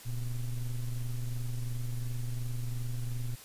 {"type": "ring-modulated tone", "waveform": "triangle", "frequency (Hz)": 65.6, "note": "C2", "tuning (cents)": 5, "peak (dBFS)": -26, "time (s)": [0.05, 3.36], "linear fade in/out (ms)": 20, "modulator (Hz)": 54.2, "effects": ["white hiss -51 dBFS RMS until 3.44 s", "resampled to 32000 Hz"]}